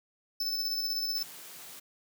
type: tone with tremolo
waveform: square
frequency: 5270 Hz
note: E8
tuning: 1 cent flat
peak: -29 dBFS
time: 0.4-1.23 s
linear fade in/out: 5 ms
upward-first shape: square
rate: 16 Hz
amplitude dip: 30%
type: high-pass noise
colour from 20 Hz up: white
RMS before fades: -47 dBFS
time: 1.16-1.8 s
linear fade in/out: 10 ms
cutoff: 120 Hz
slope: 48 dB/octave
effects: none